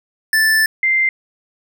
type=tone pair in turn; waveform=square / sine; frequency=1760 / 2088 Hz; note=A6 / C7; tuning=0 / -4 cents; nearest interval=minor third; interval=296 cents; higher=second; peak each=-12 dBFS; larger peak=neither; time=0.33-0.66 / 0.83-1.09 s; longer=first; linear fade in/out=2 ms; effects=none